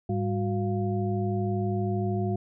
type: tone cluster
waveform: sine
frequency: 105.7 / 198.4 / 365.7 / 697 Hz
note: G#2 / G3 / F#4 / F5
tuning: +31 / +21 / -20 / -4 cents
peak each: -28 / -30 / -31 / -35 dBFS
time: 0.09-2.36 s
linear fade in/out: 5 ms
effects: none